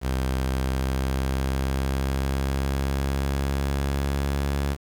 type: tone with pitch glide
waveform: sawtooth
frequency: 65.41 to 70.1 Hz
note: C2 to C#2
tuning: 0 to +20 cents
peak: -19 dBFS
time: 0.01-4.77 s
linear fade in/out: 50 ms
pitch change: +120 cents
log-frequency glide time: 0.29-4.61 s
effects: 8-bit